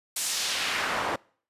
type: noise with band-pass filter sweep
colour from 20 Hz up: pink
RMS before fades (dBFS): -29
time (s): 0.16-1.16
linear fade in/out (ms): 5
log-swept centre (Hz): 9100 to 760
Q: 1
effects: noise-tail reverb RT60 0.5 s tail -25 dB re dry + resampled to 32000 Hz